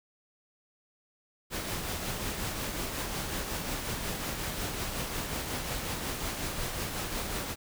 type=noise with tremolo; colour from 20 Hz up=pink; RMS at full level=-33 dBFS; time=1.5-7.56 s; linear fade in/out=50 ms; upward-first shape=triangle; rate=5.5 Hz; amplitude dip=40%; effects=none